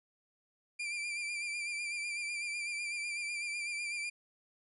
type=tone with vibrato; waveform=40% pulse; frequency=2370 Hz; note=D7; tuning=15 cents sharp; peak=-35 dBFS; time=0.79-4.1 s; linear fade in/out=10 ms; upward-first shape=sine; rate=8 Hz; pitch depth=40 cents each way; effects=resampled to 24000 Hz